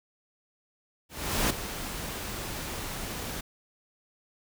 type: noise with ADSR envelope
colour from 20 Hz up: pink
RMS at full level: -25 dBFS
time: 1.09-3.41 s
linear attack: 410 ms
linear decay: 9 ms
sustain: -11 dB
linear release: 8 ms
effects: none